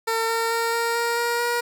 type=tone with pitch steps; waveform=15% pulse; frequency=452.8 / 456.7 / 460.7 / 464.7 / 468.8 / 472.8 / 477 Hz; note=A4 / A#4 / A#4 / A#4 / A#4 / A#4 / A#4; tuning=+50 / -36 / -20 / -5 / +10 / +24 / +40 cents; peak=-15 dBFS; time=0.07-1.61 s; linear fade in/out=10 ms; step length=220 ms; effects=none